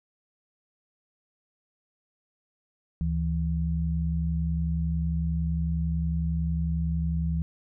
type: tone pair together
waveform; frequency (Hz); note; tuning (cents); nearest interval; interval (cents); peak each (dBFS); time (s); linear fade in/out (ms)
sine; 73.1 / 164.1; D2 / E3; -7 / -8; octave + major second; 1399; -27; 3.01-7.42; 0
effects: none